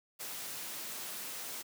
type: noise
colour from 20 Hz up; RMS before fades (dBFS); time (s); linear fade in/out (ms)
white; -42; 0.19-1.63; 20
effects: high-pass 150 Hz 12 dB/octave